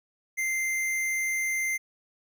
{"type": "tone with hard clipping", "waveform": "sine", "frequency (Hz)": 2087, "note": "C7", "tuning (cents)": -5, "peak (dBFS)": -27, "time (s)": [0.37, 1.78], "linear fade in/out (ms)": 20, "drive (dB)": 18, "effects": []}